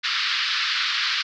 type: band-pass noise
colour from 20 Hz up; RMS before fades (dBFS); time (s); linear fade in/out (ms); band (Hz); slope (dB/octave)
white; -24; 0.03-1.23; 20; 1200 to 4800; 48
effects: none